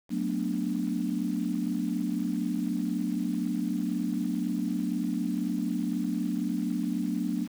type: chord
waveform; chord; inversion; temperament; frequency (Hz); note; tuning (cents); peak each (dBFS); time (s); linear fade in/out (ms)
sine; B minor seventh; second; equal with one note detuned; 185 / 222.9 / 246.9 / 293.7; F#3 / A3 / B3 / D4; 0 / +23 / 0 / 0; -32; 0.09-7.48; 50
effects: tanh soft clip ceiling -16 dBFS + 8-bit